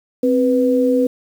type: tone pair together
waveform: sine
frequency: 261.6 / 493.9 Hz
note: C4 / B4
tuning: 0 / 0 cents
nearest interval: major seventh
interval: 1100 cents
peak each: -15 dBFS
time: 0.23-1.07 s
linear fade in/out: 5 ms
effects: 7-bit